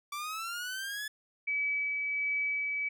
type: linear sweep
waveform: sawtooth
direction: up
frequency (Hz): 1154 to 1726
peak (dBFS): -32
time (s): 0.12-1.08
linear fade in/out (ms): 5
type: tone with tremolo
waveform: sine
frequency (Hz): 2289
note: D7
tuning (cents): -45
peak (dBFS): -28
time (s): 1.47-2.89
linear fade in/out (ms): 10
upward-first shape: sine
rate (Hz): 1.4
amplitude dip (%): 25
effects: none